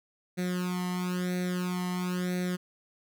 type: tone with flanger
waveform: sawtooth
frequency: 180.4 Hz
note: F#3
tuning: 44 cents flat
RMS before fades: -31 dBFS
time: 0.37-2.57 s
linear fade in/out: 20 ms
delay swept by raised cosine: 0.49 to 0.99 ms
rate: 1 Hz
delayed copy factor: +1
effects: none